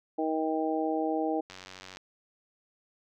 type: harmonic tone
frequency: 158.1 Hz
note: D#3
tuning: 28 cents sharp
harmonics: 2 / 3 / 4 / 5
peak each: -30 / -33 / -34 / -33 dBFS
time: 0.18-1.41 s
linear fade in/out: 10 ms
type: click train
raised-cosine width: 0.2 ms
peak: -27 dBFS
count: 45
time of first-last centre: 1.5-1.971 s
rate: 93.5 Hz
effects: none